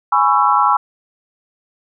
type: chord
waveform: sine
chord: C# minor seventh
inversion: second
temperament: just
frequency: 831.5 / 997.9 / 1108.7 / 1330.5 Hz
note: G#5 / B5 / C#6 / E6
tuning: +2 / +18 / 0 / +16 cents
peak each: -16 dBFS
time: 0.12-0.77 s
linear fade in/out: 5 ms
effects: none

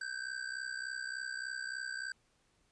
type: ring-modulated tone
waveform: square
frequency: 1561 Hz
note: G6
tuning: 8 cents flat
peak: -36 dBFS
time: 0.01-2.12 s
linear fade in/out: 2 ms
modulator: 31.7 Hz
effects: pink hiss -73 dBFS RMS until 2.71 s + resampled to 22050 Hz

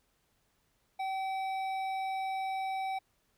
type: tone with hard clipping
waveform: triangle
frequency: 767 Hz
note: G5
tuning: 38 cents flat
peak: -34 dBFS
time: 0.99-2.99 s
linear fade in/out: 10 ms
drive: 13 dB
effects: pink hiss -74 dBFS RMS until 3.37 s

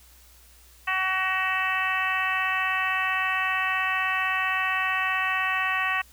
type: harmonic tone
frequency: 376.3 Hz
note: F#4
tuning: 29 cents sharp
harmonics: 2 / 3 / 4 / 5 / 6 / 7 / 8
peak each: -33 / -29 / -33 / -27 / -37 / -29 / -39 dBFS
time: 0.87-6.02 s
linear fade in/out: 10 ms
effects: added 60 Hz sine -54 dBFS peak until 6.12 s + white hiss -55 dBFS RMS until 6.12 s

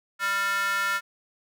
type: tone with high-pass filter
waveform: square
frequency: 197.8 Hz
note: G3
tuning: 16 cents sharp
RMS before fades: -26 dBFS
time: 0.19-1.01 s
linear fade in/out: 50 ms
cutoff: 1500 Hz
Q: 5.6
effects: none

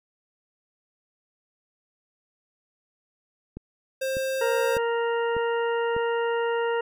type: click train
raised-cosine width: 3 ms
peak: -23 dBFS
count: 5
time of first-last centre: 3.57-5.965 s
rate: 1.67 Hz
type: tone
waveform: square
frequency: 530 Hz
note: C5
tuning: 22 cents sharp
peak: -26 dBFS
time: 4.01-4.78 s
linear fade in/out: 10 ms
type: harmonic tone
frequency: 466.2 Hz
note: A#4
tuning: in tune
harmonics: 1 / 2 / 3 / 4 / 6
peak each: -24 / -30 / -34 / -36 / -40 dBFS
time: 4.41-6.81 s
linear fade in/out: 5 ms
effects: none

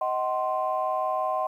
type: chord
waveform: sine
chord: C diminished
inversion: first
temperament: just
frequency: 627.9 / 753.5 / 1046.5 Hz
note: Eb5 / Gb5 / C6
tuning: +16 / +31 / 0 cents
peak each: -28 dBFS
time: 0.01-1.47 s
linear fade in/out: 5 ms
effects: tanh soft clip ceiling -15 dBFS + 10-bit

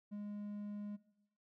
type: tone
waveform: triangle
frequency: 206.5 Hz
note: G#3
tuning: 10 cents flat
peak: -40 dBFS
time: 0.11-0.97 s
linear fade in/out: 20 ms
effects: noise-tail reverb RT60 0.9 s tail -19 dB re dry

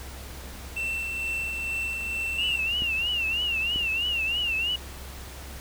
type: tone with tremolo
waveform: triangle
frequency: 2685 Hz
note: E7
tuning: 31 cents sharp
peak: -25 dBFS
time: 0.76-2.6 s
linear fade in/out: 10 ms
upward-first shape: sine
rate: 2.2 Hz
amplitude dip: 30%
type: tone with vibrato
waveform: sine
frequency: 2770 Hz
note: F7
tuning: 15 cents flat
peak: -24 dBFS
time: 2.38-4.76 s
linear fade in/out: 5 ms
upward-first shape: triangle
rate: 3.1 Hz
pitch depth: 130 cents each way
type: clicks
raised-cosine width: 3 ms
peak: -23 dBFS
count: 2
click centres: 2.821 / 3.76 s
effects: added 66 Hz sine -40 dBFS peak until 5.6 s + pink hiss -43 dBFS RMS until 5.6 s

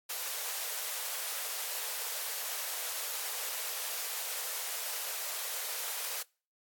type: high-pass noise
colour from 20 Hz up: white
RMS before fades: -37 dBFS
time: 0.09-6.23 s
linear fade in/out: 10 ms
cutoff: 430 Hz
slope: 96 dB/octave
effects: noise-tail reverb RT60 0.4 s tail -26 dB re dry + AAC 64 kbps

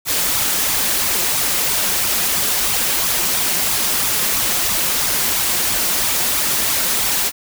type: noise with flanger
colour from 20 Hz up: white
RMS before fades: -18 dBFS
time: 0.05-7.32 s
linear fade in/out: 50 ms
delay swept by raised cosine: 0.83 to 5.73 ms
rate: 3 Hz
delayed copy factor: +0.5
effects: none

